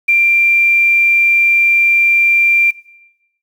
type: tone with quantisation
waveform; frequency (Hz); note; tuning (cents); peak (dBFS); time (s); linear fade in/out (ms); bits
sine; 2370; D7; +15; -7; 0.08-2.71; 10; 6
effects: noise-tail reverb RT60 1.0 s tail -21 dB re dry